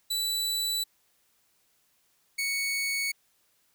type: tone pair in turn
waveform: sawtooth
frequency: 3960 / 2222 Hz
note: B7 / C#7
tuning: +4 / +4 cents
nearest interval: minor seventh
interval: 1000 cents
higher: first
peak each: -24 dBFS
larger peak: neither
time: 0.1-0.84 / 2.38-3.12 s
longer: neither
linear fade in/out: 10 ms
effects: white hiss -69 dBFS RMS until 3.74 s